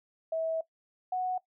sine tone pair in turn, 648 / 737.3 Hz, E5 / F#5, -30 / -6 cents, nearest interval major second, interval 224 cents, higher second, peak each -28 dBFS, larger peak neither, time 0.32-0.61 / 1.12-1.38 s, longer first, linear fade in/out 5 ms, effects noise-tail reverb RT60 0.1 s tail -18 dB re dry

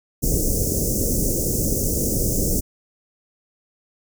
pink band-stop noise, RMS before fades -21 dBFS, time 0.22-2.61 s, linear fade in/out 20 ms, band 550 to 5800 Hz, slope 48 dB/octave, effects none

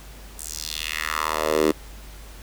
10% pulse tone with high-pass filter sweep, 77.78 Hz, D#2, in tune, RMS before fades -25 dBFS, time 0.38-1.72 s, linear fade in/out 10 ms, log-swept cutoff 9000 to 310 Hz, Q 2.3, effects added 50 Hz sine -40 dBFS peak until 2.42 s + pink hiss -46 dBFS RMS until 2.42 s

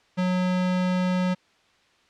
square tone, 182.6 Hz, F#3, 23 cents flat, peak -22 dBFS, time 0.17-1.35 s, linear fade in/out 20 ms, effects white hiss -61 dBFS RMS until 2.09 s + low-pass 4000 Hz 12 dB/octave

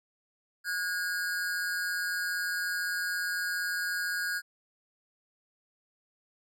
square tone pair together, 1450.4 / 1628 Hz, F#6 / G#6, -35 / -35 cents, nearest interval major second, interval 200 cents, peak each -34 / -33 dBFS, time 0.64-4.42 s, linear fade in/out 50 ms, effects none

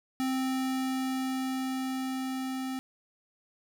square tone with level ramp, 261.6 Hz, C4, in tune, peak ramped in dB -28 to -33 dBFS, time 0.2-2.79 s, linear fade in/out 0 ms, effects none

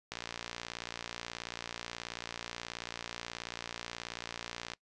click train, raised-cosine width 0.2 ms, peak -21 dBFS, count 271, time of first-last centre 0.12-4.735 s, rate 58.5 Hz, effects noise-tail reverb RT60 0.1 s tail -23 dB re dry + resampled to 24000 Hz

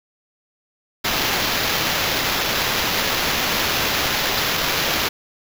blue noise with sample-and-hold, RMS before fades -21 dBFS, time 1.04-5.09 s, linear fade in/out 10 ms, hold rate 8820 Hz, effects none

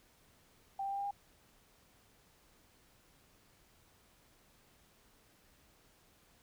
sine tone with pitch steps, 784 / 789.5 / 794.9 / 800.5 / 806 Hz, G5 / G5 / G5 / G5 / G5, 0 / +12 / +24 / +36 / +48 cents, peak -35 dBFS, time 0.79-1.11 s, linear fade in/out 5 ms, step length 64 ms, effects pink hiss -67 dBFS RMS until 6.42 s

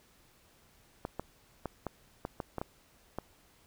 clicks, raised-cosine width 1 ms, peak -21 dBFS, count 9, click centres 1.051 / 1.196 / 1.657 / 1.867 / 2.251 / 2.402 / 2.583 / 2.615 / 3.186 s, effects pink hiss -64 dBFS RMS until 3.66 s

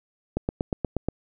click train, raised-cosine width 2 ms, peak -11 dBFS, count 7, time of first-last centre 0.37-1.086 s, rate 8.38 Hz, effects none

